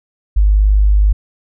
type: tone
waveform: sine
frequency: 50.9 Hz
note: G#1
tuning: 34 cents flat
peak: -7 dBFS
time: 0.36-1.13 s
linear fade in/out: 10 ms
effects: none